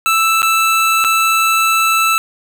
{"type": "tone with dropouts", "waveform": "25% pulse", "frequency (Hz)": 1321, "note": "E6", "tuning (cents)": 3, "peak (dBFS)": -7, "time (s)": [0.06, 2.18], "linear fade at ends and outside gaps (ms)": 0, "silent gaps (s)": [[0.419, 0.429], [1.041, 1.047]], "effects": []}